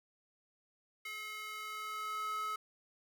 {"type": "tone with high-pass filter sweep", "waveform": "square", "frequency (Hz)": 428.8, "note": "A4", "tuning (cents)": -45, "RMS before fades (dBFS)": -41, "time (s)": [1.05, 2.56], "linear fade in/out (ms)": 5, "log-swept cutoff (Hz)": [1900, 1200], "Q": 4.2, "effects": []}